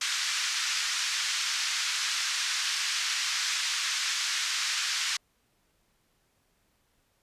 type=band-pass noise; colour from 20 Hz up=white; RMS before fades=-30 dBFS; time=0.01-5.17 s; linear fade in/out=5 ms; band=1300 to 6400 Hz; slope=24 dB/octave; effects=pink hiss -71 dBFS RMS until 7.22 s + resampled to 32000 Hz